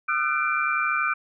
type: tone cluster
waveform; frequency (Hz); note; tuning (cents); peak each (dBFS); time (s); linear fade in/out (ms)
sine; 1222 / 1354 / 1503 / 2360; D#6 / E6 / F#6 / D7; -32 / +46 / +27 / +8; -27; 0.08-1.14; 10
effects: none